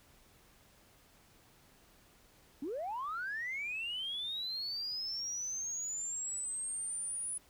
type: linear sweep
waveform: sine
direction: up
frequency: 253 to 9956 Hz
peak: -35 dBFS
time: 2.62-7.38 s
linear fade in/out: 5 ms
effects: tanh soft clip ceiling -32 dBFS + pink hiss -64 dBFS RMS until 7.49 s